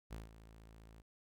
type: tone with ADSR envelope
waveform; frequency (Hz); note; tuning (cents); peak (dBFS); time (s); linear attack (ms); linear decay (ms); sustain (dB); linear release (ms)
sawtooth; 55; A1; 0; -39; 0.1-1.02; 26; 160; -13; 10
effects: none